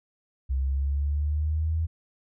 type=exponential sweep; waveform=sine; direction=up; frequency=65.41 to 82 Hz; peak=-23 dBFS; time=0.49-1.87 s; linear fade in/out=20 ms; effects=none